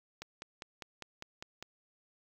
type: click train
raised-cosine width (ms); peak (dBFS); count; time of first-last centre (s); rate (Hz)
0.2; -25; 8; 0.22-1.626; 4.98
effects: 9-bit